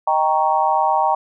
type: chord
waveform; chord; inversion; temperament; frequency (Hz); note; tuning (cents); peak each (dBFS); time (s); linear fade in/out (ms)
sine; Eb dominant seventh; none; equal; 622.3 / 784 / 932.3 / 1108.7; Eb5 / G5 / Bb5 / Db6; 0 / 0 / 0 / 0; -23 / -18 / -18 / -23; 0.07-1.15; 5
effects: none